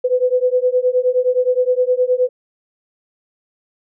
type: beating tone pair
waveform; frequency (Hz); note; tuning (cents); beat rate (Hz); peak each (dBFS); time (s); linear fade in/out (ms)
sine; 497.7 / 507.3; B4 / B4; +13 / +46; 9.6; -16; 0.04-2.29; 10
effects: none